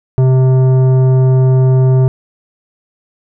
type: tone with tanh clipping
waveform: triangle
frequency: 130 Hz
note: C3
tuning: 11 cents flat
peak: -8 dBFS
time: 0.18-2.08 s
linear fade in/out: 0 ms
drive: 16 dB
effects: none